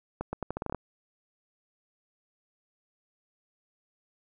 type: accelerating click train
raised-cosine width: 1 ms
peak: -18 dBFS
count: 10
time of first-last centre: 0.21-0.747 s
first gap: 120 ms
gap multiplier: 0.81
effects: none